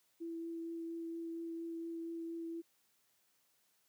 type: tone with vibrato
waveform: sine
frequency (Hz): 332.4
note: E4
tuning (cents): +15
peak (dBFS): -40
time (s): 0.2-2.62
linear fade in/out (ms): 20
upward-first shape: triangle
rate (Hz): 4.3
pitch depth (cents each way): 11
effects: white hiss -75 dBFS RMS until 3.88 s + high-pass 100 Hz 12 dB/octave